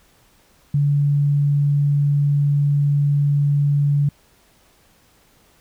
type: tone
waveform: sine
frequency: 143.7 Hz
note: D3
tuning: 37 cents flat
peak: -14 dBFS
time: 0.74-4.09 s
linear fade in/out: 5 ms
effects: pink hiss -56 dBFS RMS until 5.6 s